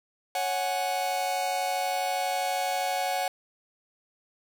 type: chord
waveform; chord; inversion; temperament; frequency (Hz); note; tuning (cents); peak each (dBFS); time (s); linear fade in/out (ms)
45% pulse; C# suspended fourth; none; just; 554.4 / 739.2 / 831.5; C#5 / F#5 / G#5; 0 / -2 / +2; -34 / -28 / -34; 0.35-3.28; 2
effects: none